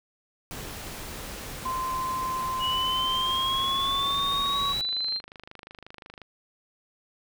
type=noise; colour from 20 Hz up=pink; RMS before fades=-38 dBFS; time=0.51-4.81 s; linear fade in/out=0 ms
type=tone with pitch glide; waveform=sine; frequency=1038 to 1118.9 Hz; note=C6 to C#6; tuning=-14 to +16 cents; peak=-27 dBFS; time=1.65-4.73 s; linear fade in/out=10 ms; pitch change=+130 cents; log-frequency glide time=3.25-4.16 s
type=exponential sweep; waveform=sine; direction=up; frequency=2906 to 4176 Hz; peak=-26 dBFS; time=2.59-5.21 s; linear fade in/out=50 ms
type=click train; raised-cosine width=0.3 ms; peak=-27 dBFS; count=68; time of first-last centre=3.6-6.217 s; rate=25.6 Hz
effects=none